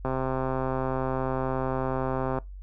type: click train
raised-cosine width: 1 ms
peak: -15 dBFS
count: 307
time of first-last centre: 0.05-2.386 s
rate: 131 Hz
effects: noise-tail reverb RT60 0.2 s tail -22 dB re dry + added 47 Hz sine -38 dBFS peak until 2.62 s